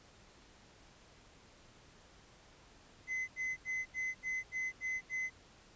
triangle tone bursts, 2039 Hz, C7, 45 cents flat, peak -33 dBFS, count 8, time 3.07-5.303 s, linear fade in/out 50 ms, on 210 ms, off 79 ms, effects pink hiss -61 dBFS RMS until 5.75 s + resampled to 16000 Hz

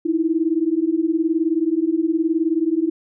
sine beating tone pair, 313.8 / 332.8 Hz, D#4 / E4, +15 / +17 cents, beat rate 19 Hz, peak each -20 / -19 dBFS, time 0.05-2.9 s, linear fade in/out 10 ms, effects none

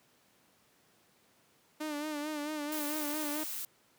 sawtooth tone with vibrato, 300 Hz, D4, 37 cents sharp, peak -31 dBFS, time 1.8-3.44 s, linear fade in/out 10 ms, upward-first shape sine, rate 4.5 Hz, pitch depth 57 cents each way
blue noise, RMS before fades -39 dBFS, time 2.72-3.65 s, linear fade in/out 2 ms
effects pink hiss -67 dBFS RMS until 3.98 s + high-pass 150 Hz 12 dB/octave

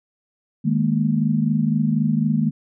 sine chord, D# suspended fourth, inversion none, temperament equal with one note detuned, 155.56 / 209.1 / 233.1 Hz, D#3 / G#3 / A#3, 0 / +12 / 0 cents, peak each -21 dBFS, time 0.64-2.51 s, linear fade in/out 20 ms, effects none

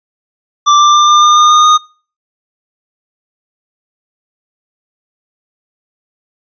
square tone with pitch steps, 1174.7 / 1182.9 / 1191.1 / 1199.4 / 1207.7 / 1216.1 / 1224.6 / 1233.1 Hz, D6 / D6 / D6 / D6 / D6 / D#6 / D#6 / D#6, 0 / +12 / +24 / +36 / +48 / -40 / -28 / -16 cents, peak -5 dBFS, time 0.66-1.78 s, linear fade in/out 20 ms, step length 140 ms, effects noise-tail reverb RT60 0.4 s tail -24 dB re dry + resampled to 16000 Hz

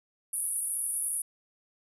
white band-pass noise, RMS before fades -32 dBFS, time 0.33-1.22 s, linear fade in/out 5 ms, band 9500 to 11000 Hz, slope 96 dB/octave, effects none

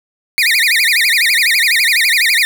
30% pulse tone with vibrato, 2110 Hz, C7, 14 cents sharp, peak -7 dBFS, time 0.38-2.45 s, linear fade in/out 0 ms, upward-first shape sine, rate 12 Hz, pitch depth 280 cents each way, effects none

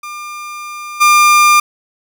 30% pulse tone with level steps, 1200 Hz, D6, 37 cents sharp, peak -22 / -3 dBFS, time 0.03-1.6 s, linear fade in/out 5 ms, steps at 1 s, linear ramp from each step 20 ms, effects none

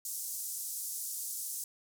white band-pass noise, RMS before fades -39 dBFS, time 0.05-1.64 s, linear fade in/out 2 ms, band 6100 to 14000 Hz, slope 24 dB/octave, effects none

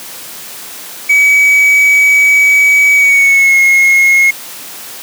triangle tone with pitch glide, 2274 to 2161 Hz, C#7 to C#7, +44 to -45 cents, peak -3 dBFS, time 1.09-4.31 s, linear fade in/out 10 ms, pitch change -89 cents, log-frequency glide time 2.94-3.59 s, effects white hiss -28 dBFS RMS until 5.02 s + high-pass 150 Hz 12 dB/octave

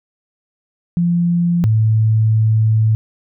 sine tone pair in turn, 172.8 / 109.96 Hz, F3 / A2, -18 / -1 cents, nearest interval minor sixth, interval 783 cents, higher first, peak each -12 / -10 dBFS, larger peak second, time 0.97-1.64 / 1.64-2.95 s, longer second, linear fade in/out 0 ms, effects none

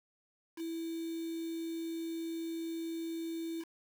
sine tone with quantisation, 329.6 Hz, E4, in tune, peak -36 dBFS, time 0.56-3.65 s, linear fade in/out 50 ms, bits 8, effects none

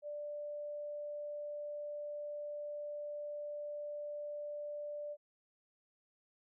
sine tone, 589 Hz, D5, 5 cents sharp, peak -40 dBFS, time 0.02-5.17 s, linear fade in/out 50 ms, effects none

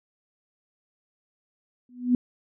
sine tone with exponential growth, 246.9 Hz, B3, in tune, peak -14 dBFS, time 1.89-2.15 s, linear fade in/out 2 ms, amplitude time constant 56 ms, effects none

